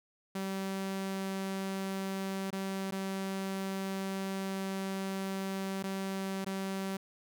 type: tone with dropouts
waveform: sawtooth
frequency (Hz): 192.9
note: G3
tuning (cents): -28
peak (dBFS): -30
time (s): 0.35-6.97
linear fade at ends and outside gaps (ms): 5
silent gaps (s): 2.505-2.527 / 2.91-2.921 / 5.828-5.837 / 6.446-6.463
effects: none